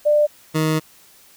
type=tone pair in turn; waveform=sine / 20% pulse; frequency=595 / 156.96 Hz; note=D5 / D#3; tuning=+22 / +15 cents; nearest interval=octave + major seventh; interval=2307 cents; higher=first; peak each=-12 dBFS; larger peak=neither; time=0.05-0.27 / 0.54-0.8 s; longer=second; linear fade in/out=20 ms; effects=white hiss -50 dBFS RMS until 1.36 s